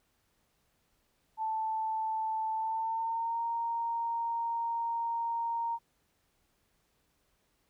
sine tone with pitch glide, 880 to 928 Hz, A5 to A#5, 0 to -8 cents, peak -30 dBFS, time 1.37-5.79 s, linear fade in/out 50 ms, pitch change +92 cents, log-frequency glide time 2.53-3.42 s, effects pink hiss -74 dBFS RMS until 7.69 s

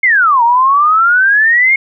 sine exponential two-way sweep, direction down then up, 2179 to 918 to 2179 Hz, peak -6 dBFS, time 0.03-1.76 s, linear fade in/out 5 ms, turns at 0.43 s, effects none

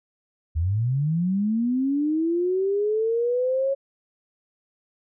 sine linear sweep, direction up, 74.7 to 552 Hz, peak -20 dBFS, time 0.55-3.75 s, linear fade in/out 20 ms, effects none

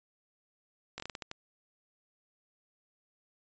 slowing click train, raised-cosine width 0.2 ms, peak -22 dBFS, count 8, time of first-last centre 0.98-1.314 s, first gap 19 ms, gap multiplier 1.3, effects resampled to 16000 Hz

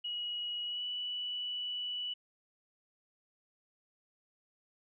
sine tone with pitch glide, 2908 to 2957 Hz, F#7 to F#7, -31 to -2 cents, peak -35 dBFS, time 0.04-2.14 s, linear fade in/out 10 ms, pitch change +29 cents, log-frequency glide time 0.64-0.84 s, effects none

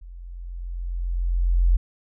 sine tone with level ramp, 43.65 Hz, F1, in tune, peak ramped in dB -38 to -13 dBFS, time 0.01-1.77 s, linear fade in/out 10 ms, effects none

